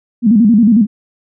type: tone with vibrato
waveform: sine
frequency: 220.3 Hz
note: A3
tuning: 2 cents sharp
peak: -5 dBFS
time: 0.22-0.87 s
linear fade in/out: 50 ms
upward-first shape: square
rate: 11 Hz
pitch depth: 130 cents each way
effects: none